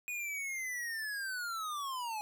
square linear sweep, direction down, 2484 to 830.6 Hz, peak -37 dBFS, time 0.08-2.21 s, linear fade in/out 0 ms, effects none

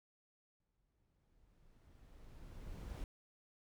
brown noise with exponential growth, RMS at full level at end -44 dBFS, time 0.6-3.04 s, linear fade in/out 1 ms, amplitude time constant 530 ms, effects none

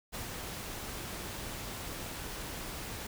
pink noise with ADSR envelope, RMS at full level -39 dBFS, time 0.12-3.07 s, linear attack 30 ms, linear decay 120 ms, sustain -2 dB, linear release 6 ms, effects none

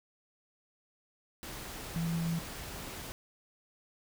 sine tone in noise, 166.6 Hz, E3, 19 cents sharp, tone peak -30 dBFS, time 1.96-2.39 s, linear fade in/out 0 ms, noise pink, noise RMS -43 dBFS, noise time 1.43-3.12 s, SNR +10 dB, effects none

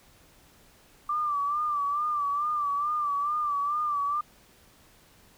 sine tone with vibrato, 1174.7 Hz, D6, in tune, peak -25 dBFS, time 1.09-4.21 s, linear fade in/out 5 ms, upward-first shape sine, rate 2.3 Hz, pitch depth 63 cents each way, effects pink hiss -58 dBFS RMS until 5.37 s

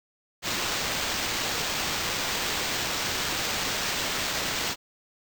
white noise with sample-and-hold, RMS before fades -29 dBFS, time 0.42-4.76 s, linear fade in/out 50 ms, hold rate 11025 Hz, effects none

